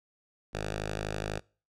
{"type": "tone with notch filter", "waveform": "5% pulse", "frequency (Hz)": 52.1, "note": "G#1", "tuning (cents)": 6, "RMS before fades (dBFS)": -35, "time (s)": [0.53, 1.4], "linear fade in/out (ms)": 20, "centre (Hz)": 260, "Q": 1.4, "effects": ["noise-tail reverb RT60 0.4 s tail -26 dB re dry", "low-pass 8000 Hz 12 dB/octave"]}